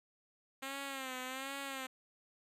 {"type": "tone with vibrato", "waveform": "5% pulse", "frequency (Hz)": 265.8, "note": "C4", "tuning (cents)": 27, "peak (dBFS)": -29, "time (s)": [0.62, 1.87], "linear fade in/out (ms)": 10, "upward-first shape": "sine", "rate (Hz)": 1.3, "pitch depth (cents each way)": 75, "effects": ["resampled to 32000 Hz"]}